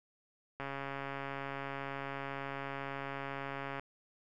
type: click train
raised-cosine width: 0.5 ms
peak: -25 dBFS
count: 442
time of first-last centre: 0.6-3.796 s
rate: 138 Hz
effects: none